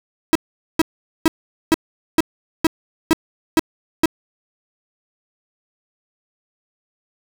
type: tone bursts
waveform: 45% pulse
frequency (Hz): 323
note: E4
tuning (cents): -35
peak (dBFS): -10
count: 9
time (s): 0.33-4.057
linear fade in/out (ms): 0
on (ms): 23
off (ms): 440
effects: none